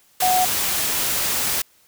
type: tone in noise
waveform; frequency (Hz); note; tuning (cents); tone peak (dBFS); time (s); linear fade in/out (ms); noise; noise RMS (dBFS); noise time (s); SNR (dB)
sine; 736; F#5; -9; -16; 0.22-0.45; 5; white; -22; 0.2-1.62; +3
effects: white hiss -57 dBFS RMS until 1.87 s